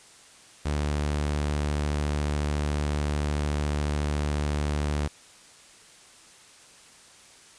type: tone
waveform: sawtooth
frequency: 73.8 Hz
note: D2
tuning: 9 cents sharp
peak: -21 dBFS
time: 0.65-5.08 s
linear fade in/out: 10 ms
effects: white hiss -52 dBFS RMS until 7.58 s + resampled to 22050 Hz